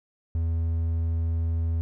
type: tone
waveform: triangle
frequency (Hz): 82.41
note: E2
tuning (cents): 0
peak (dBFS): -21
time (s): 0.35-1.81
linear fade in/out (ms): 0
effects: none